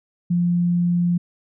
sine tone, 174.5 Hz, F3, 1 cent flat, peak -16 dBFS, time 0.3-1.18 s, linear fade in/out 10 ms, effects none

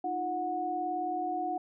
sine tone cluster, 308.9 / 347.7 / 733 Hz, D#4 / F4 / F#5, -12 / -8 / -16 cents, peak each -38 / -39 / -31 dBFS, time 0.04-1.58 s, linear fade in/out 5 ms, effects none

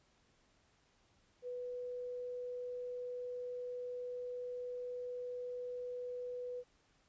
sine tone, 493.9 Hz, B4, in tune, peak -40 dBFS, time 1.42-6.64 s, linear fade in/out 50 ms, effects pink hiss -72 dBFS RMS until 7.08 s + resampled to 16000 Hz

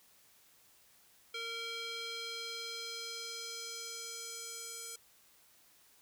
square tone with band-pass filter sweep, 460.7 Hz, A#4, 20 cents flat, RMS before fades -43 dBFS, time 1.34-4.96 s, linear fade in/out 5 ms, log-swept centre 3000 to 8000 Hz, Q 1.7, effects white hiss -65 dBFS RMS until 6.01 s

